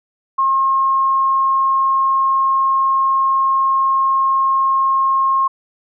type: tone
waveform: sine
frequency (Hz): 1074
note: C6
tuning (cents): +45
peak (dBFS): -12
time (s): 0.38-5.48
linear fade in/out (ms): 10
effects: none